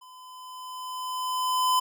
square tone with level ramp, 1015 Hz, B5, 47 cents sharp, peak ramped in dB -48 to -20 dBFS, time 0.01-1.8 s, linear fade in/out 10 ms, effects none

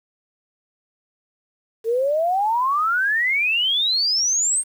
sine exponential sweep, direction up, 438 to 8780 Hz, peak -17 dBFS, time 1.84-4.64 s, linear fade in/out 50 ms, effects 8-bit

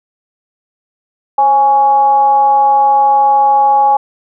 sine tone with frequency modulation, 830.6 Hz, G#5, in tune, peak -6 dBFS, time 1.38-3.97 s, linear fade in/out 5 ms, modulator 291 Hz, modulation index 0.35, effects none

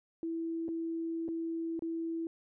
sine tone with dropouts, 329.6 Hz, E4, in tune, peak -33 dBFS, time 0.23-2.27 s, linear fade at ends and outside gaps 1 ms, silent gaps 0.682-0.688 / 1.281-1.287 / 1.793-1.822 s, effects none

